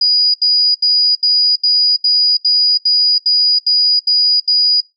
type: tone bursts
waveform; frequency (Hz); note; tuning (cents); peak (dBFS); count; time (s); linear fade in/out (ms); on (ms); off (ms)
sine; 4907; D#8; -25; -9; 12; 0.01-4.806; 5; 330; 76
effects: noise-tail reverb RT60 0.2 s tail -19 dB re dry